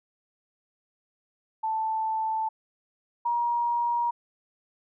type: tone pair in turn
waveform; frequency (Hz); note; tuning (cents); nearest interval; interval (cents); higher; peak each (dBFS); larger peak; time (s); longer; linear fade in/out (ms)
sine; 881 / 949.1; A5 / A#5; +2 / +31; minor second; 129; second; -25 / -23; second; 1.63-2.49 / 3.25-4.11; neither; 10
effects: none